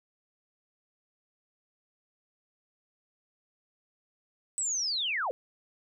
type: linear sweep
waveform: sine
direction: down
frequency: 8110 to 446 Hz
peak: -28 dBFS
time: 4.58-5.31 s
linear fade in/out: 0 ms
effects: none